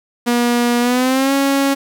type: tone with pitch glide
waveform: sawtooth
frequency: 240 to 275.7 Hz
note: B3 to C#4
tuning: -49 to -9 cents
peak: -9 dBFS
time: 0.26-1.75 s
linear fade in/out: 20 ms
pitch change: +240 cents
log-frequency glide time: 0.8-1.33 s
effects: 8-bit